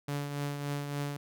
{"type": "tone with tremolo", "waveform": "sawtooth", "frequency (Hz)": 143.6, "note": "D3", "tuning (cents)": -39, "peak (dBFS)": -27, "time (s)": [0.08, 1.17], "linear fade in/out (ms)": 5, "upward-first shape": "triangle", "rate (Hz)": 3.5, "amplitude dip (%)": 50, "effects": []}